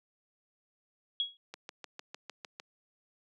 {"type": "tone with exponential decay", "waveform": "sine", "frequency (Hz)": 3322, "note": "G#7", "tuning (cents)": 0, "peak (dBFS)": -25, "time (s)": [1.2, 1.37], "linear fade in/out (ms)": 1, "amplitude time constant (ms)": 36}
{"type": "click train", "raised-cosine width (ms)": 0.2, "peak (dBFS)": -25, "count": 8, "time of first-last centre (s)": [1.54, 2.599], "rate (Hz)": 6.61}
{"effects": ["high-pass 300 Hz 12 dB/octave"]}